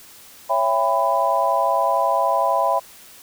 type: chord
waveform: sine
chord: C# half-diminished seventh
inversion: none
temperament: just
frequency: 554.4 / 665.2 / 798.3 / 997.9 Hz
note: C#5 / E5 / G5 / B5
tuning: 0 / +16 / +31 / +18 cents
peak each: -24 / -21 / -23 / -20 dBFS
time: 0.49-2.8 s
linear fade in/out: 20 ms
effects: white hiss -45 dBFS RMS until 3.22 s